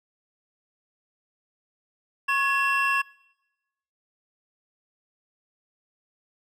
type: tone cluster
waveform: triangle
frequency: 1093 / 1684 / 2711 Hz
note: C#6 / G#6 / E7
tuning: -25 / +24 / +48 cents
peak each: -24 dBFS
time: 2.28-3.02 s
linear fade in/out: 10 ms
effects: noise-tail reverb RT60 1.0 s tail -24 dB re dry